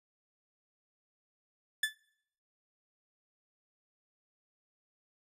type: tone with exponential decay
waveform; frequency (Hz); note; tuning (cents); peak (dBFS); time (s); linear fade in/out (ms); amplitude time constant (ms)
30% pulse; 1740; A6; -20; -22; 1.83-1.95; 5; 24
effects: noise-tail reverb RT60 0.7 s tail -23 dB re dry + resampled to 32000 Hz